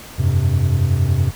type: chord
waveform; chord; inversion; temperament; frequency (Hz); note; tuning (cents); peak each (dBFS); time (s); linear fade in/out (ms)
triangle; F suspended second; none; equal; 87.31 / 98 / 130.81; F2 / G2 / C3; 0 / 0 / 0; -16; 0.18-1.31; 20
effects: pink hiss -37 dBFS RMS until 1.35 s

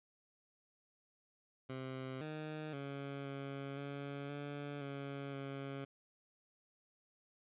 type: tone with pitch steps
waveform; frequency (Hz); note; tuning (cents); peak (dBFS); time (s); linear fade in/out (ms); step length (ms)
15% pulse; 131.1 / 154.3 / 139.6 / 138.4 / 141.1 / 144 / 139.6 / 137.8; C3 / D#3 / C#3 / C#3 / C#3 / D3 / C#3 / C#3; +4 / -14 / +13 / -2 / +31 / -34 / +13 / -10; -36; 1.69-5.85; 10; 520
effects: resampled to 8000 Hz + 13-bit

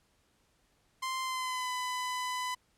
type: tone with pitch glide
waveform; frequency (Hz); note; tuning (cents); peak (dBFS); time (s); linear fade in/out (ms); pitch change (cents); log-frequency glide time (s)
sawtooth; 1044 to 1002.1; C6 to B5; -4 to +25; -29; 1.02-2.55; 10; -71; 1.22-1.7
effects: pink hiss -71 dBFS RMS until 2.77 s + low-pass 11000 Hz 12 dB/octave

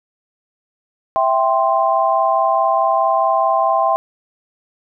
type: chord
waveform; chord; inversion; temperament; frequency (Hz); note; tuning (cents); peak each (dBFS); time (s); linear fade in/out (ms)
sine; C major; first; equal; 659.3 / 784 / 1046.5; E5 / G5 / C6; 0 / 0 / 0; -17; 1.16-3.96; 0
effects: none

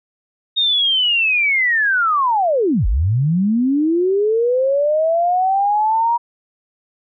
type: linear two-way sweep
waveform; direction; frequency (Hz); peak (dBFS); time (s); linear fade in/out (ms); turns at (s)
sine; down then up; 3729 to 41.2 to 954; -13; 0.56-6.18; 20; 2.87
effects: none

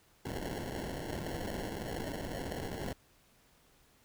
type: noise with sample-and-hold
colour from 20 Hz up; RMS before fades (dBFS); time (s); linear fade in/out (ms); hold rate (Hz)
violet; -39; 0.25-2.93; 5; 1225
effects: pink hiss -66 dBFS RMS until 4.04 s

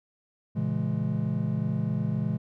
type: chord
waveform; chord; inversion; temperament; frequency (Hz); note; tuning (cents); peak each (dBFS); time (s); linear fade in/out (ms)
triangle; A# half-diminished seventh; none; just; 116.54 / 139.85 / 167.82 / 209.8; A#2 / C#3 / E3 / G#3; 0 / +16 / +31 / +18; -29; 0.55-2.38; 20
effects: none

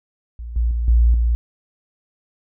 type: tone with level steps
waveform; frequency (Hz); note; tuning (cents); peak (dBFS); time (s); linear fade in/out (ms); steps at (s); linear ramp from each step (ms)
sine; 58.27; A#1; 0; -28 / -15 / -18 / -10 / -14; 0.39-1.35; 0; 0.56 / 0.71 / 0.88 / 1.14; 2
effects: none

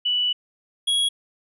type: tone pair in turn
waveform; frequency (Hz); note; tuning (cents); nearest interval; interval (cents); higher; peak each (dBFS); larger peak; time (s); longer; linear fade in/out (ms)
sine / square; 2960 / 3322; F#7 / G#7; 0 / 0; major second; 200; second; -19; neither; 0.05-0.33 / 0.87-1.09; first; 10
effects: resampled to 24000 Hz

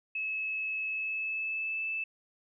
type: tone with pitch glide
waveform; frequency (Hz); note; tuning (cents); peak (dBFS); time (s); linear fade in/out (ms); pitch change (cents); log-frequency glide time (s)
sine; 2590 to 2631; E7 to E7; -31 to -4; -31; 0.15-2.04; 5; +27; 0.89-1.84
effects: none

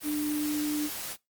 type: tone in noise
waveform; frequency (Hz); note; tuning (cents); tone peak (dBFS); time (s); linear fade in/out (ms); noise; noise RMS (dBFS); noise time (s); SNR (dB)
sine; 298.4; D4; +28; -27; 0.03-0.9; 50; white; -37; 0-1.17; +7
effects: noise-tail reverb RT60 0.2 s tail -23 dB re dry + Opus 32 kbps

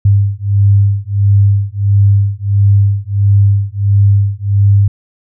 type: beating tone pair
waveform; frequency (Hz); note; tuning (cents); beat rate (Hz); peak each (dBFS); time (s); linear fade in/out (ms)
sine; 99.6 / 101.1; G2 / G#2; +28 / -46; 1.5; -10; 0.05-4.88; 5
effects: none

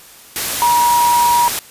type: tone in noise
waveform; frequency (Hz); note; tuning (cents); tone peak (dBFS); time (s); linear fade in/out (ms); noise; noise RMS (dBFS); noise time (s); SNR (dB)
sine; 957; A#5; +45; -10; 0.62-1.48; 0; white; -20; 0.36-1.59; +7
effects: white hiss -41 dBFS RMS until 1.7 s + resampled to 32000 Hz

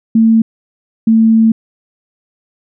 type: tone pair in turn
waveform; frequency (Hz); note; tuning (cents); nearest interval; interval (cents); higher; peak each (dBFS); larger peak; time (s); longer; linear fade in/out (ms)
sine; 224.5 / 223.7; A3 / A3; +35 / +29; unison; 6; first; -5; neither; 0.15-0.42 / 1.07-1.52; second; 5
effects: none

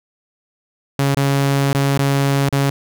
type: tone with dropouts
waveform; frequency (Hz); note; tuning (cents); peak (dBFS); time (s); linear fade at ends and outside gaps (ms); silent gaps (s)
sawtooth; 138.9; C#3; +4; -10; 0.99-2.7; 2; 1.146-1.169 / 1.73-1.748 / 1.978-1.991 / 2.491-2.526
effects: none

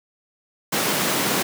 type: high-pass noise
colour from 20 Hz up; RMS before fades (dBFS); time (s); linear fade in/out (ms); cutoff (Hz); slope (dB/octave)
pink; -22; 0.72-1.43; 10; 160; 24
effects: none

